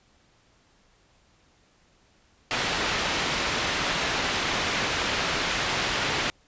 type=low-pass noise; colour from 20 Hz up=white; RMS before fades=-27 dBFS; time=2.51-6.3 s; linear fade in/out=0 ms; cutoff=3300 Hz; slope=12 dB/octave; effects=pink hiss -62 dBFS RMS until 6.47 s + resampled to 16000 Hz